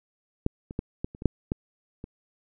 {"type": "clicks", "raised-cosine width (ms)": 3, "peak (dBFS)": [-10, -24, -15, -16, -29, -24, -6, -13, -24], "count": 9, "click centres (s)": [0.464, 0.709, 0.791, 1.045, 1.149, 1.221, 1.257, 1.519, 2.041], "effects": []}